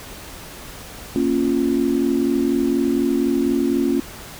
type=chord; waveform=sine; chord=Bb minor; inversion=none; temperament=equal; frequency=233.1 / 277.2 / 349.2 Hz; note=Bb3 / Db4 / F4; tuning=0 / 0 / 0 cents; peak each=-22 / -19 / -21 dBFS; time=1.16-4 s; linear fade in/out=0 ms; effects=pink hiss -37 dBFS RMS until 4.39 s